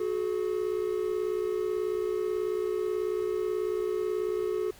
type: tone pair together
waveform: triangle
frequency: 368 / 426.3 Hz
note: F#4 / G#4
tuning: -9 / +45 cents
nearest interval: minor third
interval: 254 cents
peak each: -28 dBFS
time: 0-4.71 s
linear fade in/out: 5 ms
effects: pink hiss -53 dBFS RMS until 4.79 s